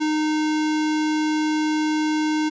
square tone, 307.6 Hz, D#4, 20 cents flat, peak -20 dBFS, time 0-2.5 s, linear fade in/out 20 ms, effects resampled to 16000 Hz

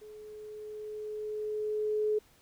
sine tone with level ramp, 425.9 Hz, G#4, 44 cents sharp, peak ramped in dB -46 to -25 dBFS, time 0.01-2.19 s, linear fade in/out 10 ms, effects pink hiss -63 dBFS RMS until 2.41 s

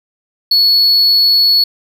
triangle tone, 4394 Hz, C#8, 16 cents flat, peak -6 dBFS, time 0.51-1.64 s, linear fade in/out 5 ms, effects none

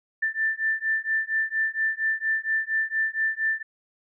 sine beating tone pair, 1772 / 1776.3 Hz, A6 / A6, +12 / +16 cents, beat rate 4.3 Hz, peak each -26 dBFS, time 0.22-3.63 s, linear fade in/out 10 ms, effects none

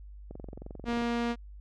click train, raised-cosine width 2 ms, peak -29 dBFS, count 17, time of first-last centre 0.31-1.018 s, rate 22.6 Hz
sawtooth tone, 236.2 Hz, A#3, 23 cents sharp, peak -24 dBFS, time 0.85-1.36 s, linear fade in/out 50 ms
effects added 50 Hz sine -44 dBFS peak until 1.6 s + low-pass 4000 Hz 12 dB/octave

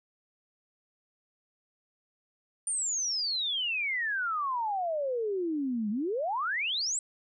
sine exponential two-way sweep, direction down then up, 9240 to 201.4 to 8150 Hz, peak -28 dBFS, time 2.67-6.99 s, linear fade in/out 2 ms, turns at 5.9 s, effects none

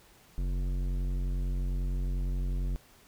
sine tone with tanh clipping, 45.6 Hz, F#1, 24 cents flat, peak -30 dBFS, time 0.38-2.76 s, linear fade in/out 0 ms, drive 14 dB, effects pink hiss -59 dBFS RMS until 3.07 s

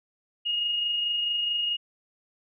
sine tone with amplitude modulation, 2863 Hz, F7, 42 cents sharp, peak -23 dBFS, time 0.45-1.77 s, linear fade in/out 20 ms, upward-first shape sine, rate 24.6 Hz, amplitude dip 30%, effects none

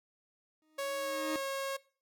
40% pulse tone with exponential growth, 311.1 Hz, D#4, in tune, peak -32 dBFS, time 0.62-1.36 s, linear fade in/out 1 ms, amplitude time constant 160 ms
sawtooth tone with pitch glide, 554.4 to 544.9 Hz, C#5 to C#5, 0 to -30 cents, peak -30 dBFS, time 0.78-1.77 s, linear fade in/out 10 ms, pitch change -30 cents, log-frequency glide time 0.95-1.22 s
effects noise-tail reverb RT60 0.4 s tail -21 dB re dry

